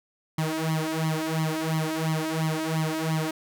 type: tone with flanger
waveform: sawtooth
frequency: 158.8 Hz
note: D#3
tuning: 36 cents sharp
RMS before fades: -27 dBFS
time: 0.38-3.31 s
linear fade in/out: 5 ms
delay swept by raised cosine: 0.95 to 3.15 ms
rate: 2.9 Hz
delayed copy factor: +0.9
effects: none